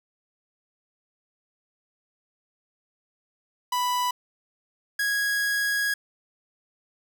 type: tone pair in turn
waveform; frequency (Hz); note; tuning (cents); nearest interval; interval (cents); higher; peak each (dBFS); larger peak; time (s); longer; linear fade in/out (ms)
45% pulse; 989 / 1654.7; B5 / G#6; +2 / -7; major sixth; 891; second; -23; neither; 3.72-4.11 / 4.99-5.94; second; 5
effects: none